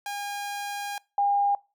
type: tone pair in turn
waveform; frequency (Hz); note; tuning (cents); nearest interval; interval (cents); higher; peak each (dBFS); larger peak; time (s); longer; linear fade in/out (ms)
sawtooth / sine; 812 / 807.3; G#5 / G#5; -39 / -49; unison; 10; first; -27 / -20; second; 0.06-0.98 / 1.18-1.55; first; 2
effects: noise-tail reverb RT60 0.3 s tail -24 dB re dry

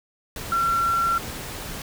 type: tone in noise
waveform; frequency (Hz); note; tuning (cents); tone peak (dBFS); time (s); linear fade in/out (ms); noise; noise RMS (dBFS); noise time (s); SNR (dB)
sine; 1361; F6; -45; -19; 0.52-1.18; 2; pink; -34; 0.36-1.82; +12
effects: none

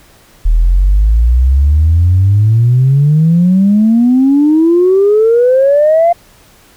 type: exponential sweep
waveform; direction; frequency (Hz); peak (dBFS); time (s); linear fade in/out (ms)
sine; up; 38.72 to 698.5; -4; 0.45-6.13; 10
effects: tanh soft clip ceiling -1 dBFS + pink hiss -44 dBFS RMS until 6.76 s

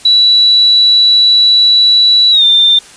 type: tone with pitch glide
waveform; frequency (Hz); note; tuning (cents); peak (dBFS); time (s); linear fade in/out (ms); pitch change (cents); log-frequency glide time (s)
sine; 3937 to 3589; B7 to A7; -6 to +34; -4; 0.05-2.79; 5; -160; 2.31-2.44
effects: white hiss -36 dBFS RMS until 2.96 s + resampled to 22050 Hz

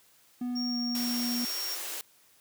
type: tone with pitch glide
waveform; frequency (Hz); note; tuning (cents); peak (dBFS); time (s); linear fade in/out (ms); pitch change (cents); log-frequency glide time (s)
triangle; 245.9 to 242; B3 to B3; -7 to -35; -28; 0.41-1.45; 5; -28; 0.69-0.76
type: tone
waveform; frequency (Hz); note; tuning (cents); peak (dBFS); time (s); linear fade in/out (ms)
triangle; 5550; F8; -12; -32; 0.55-1.76; 20
type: high-pass noise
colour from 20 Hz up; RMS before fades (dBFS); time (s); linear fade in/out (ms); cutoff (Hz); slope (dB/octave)
white; -37; 0.95-2.01; 0; 300; 96
effects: white hiss -62 dBFS RMS until 2.4 s + high-pass 80 Hz 12 dB/octave

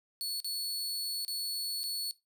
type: tone with dropouts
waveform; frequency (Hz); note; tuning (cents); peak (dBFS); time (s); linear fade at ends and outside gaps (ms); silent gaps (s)
sawtooth; 4412; C#8; -9; -31; 0.21-2.11; 0; 0.402-0.445 / 1.249-1.28 / 1.833-1.839
effects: noise-tail reverb RT60 0.2 s tail -17 dB re dry

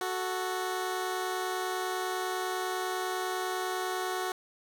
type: tone pair together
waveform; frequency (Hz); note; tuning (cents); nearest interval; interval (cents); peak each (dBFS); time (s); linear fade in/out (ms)
15% pulse; 370 / 440; F#4 / A4; 0 / 0; minor third; 300; -25 / -32; 0.01-4.32; 2
effects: none

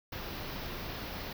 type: band-stop noise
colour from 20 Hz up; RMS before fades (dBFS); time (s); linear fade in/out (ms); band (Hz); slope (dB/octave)
pink; -40; 0.12-1.33; 5; 5500 to 13000; 48
effects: none

